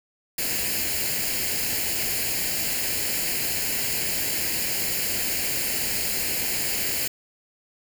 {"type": "noise with comb filter", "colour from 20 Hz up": "white", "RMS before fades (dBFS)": -26, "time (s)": [0.38, 7.08], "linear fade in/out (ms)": 5, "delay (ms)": 0.42, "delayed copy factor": 0.7, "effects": []}